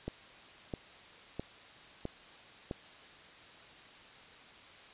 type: click train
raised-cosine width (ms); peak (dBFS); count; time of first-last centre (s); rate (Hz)
2; -23; 5; 0.08-2.712; 1.52
effects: white hiss -54 dBFS RMS until 4.93 s + resampled to 8000 Hz

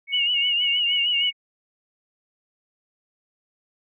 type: tone bursts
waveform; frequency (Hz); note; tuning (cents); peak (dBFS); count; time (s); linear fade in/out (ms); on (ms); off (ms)
sine; 2217; C#7; 0; -28; 5; 0.07-1.328; 50; 210; 52
type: tone with vibrato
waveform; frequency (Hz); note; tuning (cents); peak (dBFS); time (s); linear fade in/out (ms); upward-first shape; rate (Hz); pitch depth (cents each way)
sine; 2877; F#7; -49; -19; 0.12-1.31; 20; triangle; 6.4; 68
effects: none

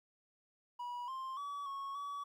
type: tone with pitch steps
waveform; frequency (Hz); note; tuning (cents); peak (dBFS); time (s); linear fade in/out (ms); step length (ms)
triangle; 971 / 1053 / 1141 / 1102 / 1138; B5 / C6 / C#6 / C#6 / C#6; -30 / +11 / +50 / -11 / +45; -38; 0.79-2.24; 10; 290
effects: 13-bit

